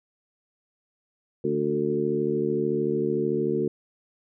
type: harmonic tone with a mistuned harmonic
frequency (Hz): 73.42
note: D2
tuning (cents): 0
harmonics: 2 / 3 / 4 / 5 / 6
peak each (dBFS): -33 / -30 / -31 / -26 / -28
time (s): 1.44-3.68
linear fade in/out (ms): 5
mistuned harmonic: 6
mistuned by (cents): +19
effects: none